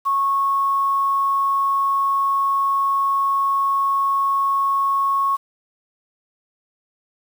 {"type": "tone with quantisation", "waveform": "sine", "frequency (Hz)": 1100, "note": "C#6", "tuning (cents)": -14, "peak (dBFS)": -16, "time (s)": [0.05, 5.37], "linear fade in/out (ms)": 20, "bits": 7, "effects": []}